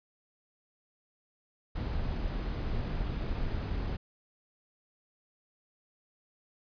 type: noise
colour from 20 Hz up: brown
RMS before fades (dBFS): -33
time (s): 1.75-3.97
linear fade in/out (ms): 10
effects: resampled to 11025 Hz